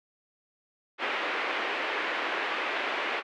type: band-pass noise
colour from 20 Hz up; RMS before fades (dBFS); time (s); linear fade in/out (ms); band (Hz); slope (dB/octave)
white; -31; 0.98-3.23; 50; 320 to 2600; 24
effects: none